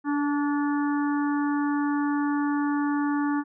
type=harmonic tone with a mistuned harmonic; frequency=290 Hz; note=D4; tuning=22 cents flat; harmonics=1 / 3 / 4 / 5 / 6; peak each=-23 / -33 / -35 / -37 / -39 dBFS; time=0.04-3.44 s; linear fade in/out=50 ms; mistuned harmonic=4; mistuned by=-16 cents; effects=none